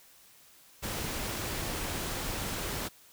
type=noise; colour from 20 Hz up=pink; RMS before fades=-35 dBFS; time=0.82-2.89 s; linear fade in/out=20 ms; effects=white hiss -58 dBFS RMS until 3.12 s